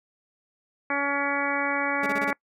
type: harmonic tone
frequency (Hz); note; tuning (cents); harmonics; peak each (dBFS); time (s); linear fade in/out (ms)
282.3; C#4; +32; 1 / 2 / 3 / 4 / 5 / 6 / 7 / 8; -32 / -32 / -32 / -32 / -32 / -32 / -32 / -32; 0.9-2.33; 2
type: tone bursts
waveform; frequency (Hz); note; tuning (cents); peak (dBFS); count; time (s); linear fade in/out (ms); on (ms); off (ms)
20% pulse; 210; G#3; +19; -25; 5; 2.03-2.306; 2; 32; 29
effects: noise-tail reverb RT60 0.1 s tail -24 dB re dry